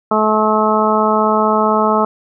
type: harmonic tone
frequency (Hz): 215.5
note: A3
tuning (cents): -36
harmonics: 1 / 2 / 3 / 4 / 5 / 6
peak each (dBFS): -18 / -18 / -18 / -18 / -18 / -18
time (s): 0.11-2.05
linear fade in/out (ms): 5
effects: none